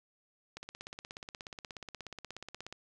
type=click train; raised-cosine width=0.2 ms; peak=-26 dBFS; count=37; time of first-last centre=0.57-2.726 s; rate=16.7 Hz; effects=none